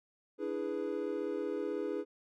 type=chord; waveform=triangle; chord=E dominant seventh; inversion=third; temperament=equal; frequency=293.7 / 329.6 / 415.3 / 493.9 Hz; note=D4 / E4 / G#4 / B4; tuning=0 / 0 / 0 / 0 cents; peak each=-39 / -38 / -35 / -38 dBFS; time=0.38-2.05 s; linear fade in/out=50 ms; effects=none